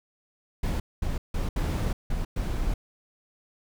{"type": "noise bursts at uneven times", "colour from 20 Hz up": "brown", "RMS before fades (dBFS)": -27, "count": 6, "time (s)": [[0.63, 0.8], [1.02, 1.18], [1.34, 1.49], [1.56, 1.93], [2.1, 2.25], [2.36, 2.74]], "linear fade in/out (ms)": 5, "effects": []}